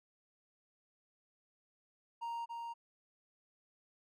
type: tone with echo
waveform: triangle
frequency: 932.3 Hz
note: A#5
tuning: in tune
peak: -36 dBFS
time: 2.21-2.46 s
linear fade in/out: 20 ms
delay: 280 ms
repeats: 1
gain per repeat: -3 dB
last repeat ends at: 2.74 s
effects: none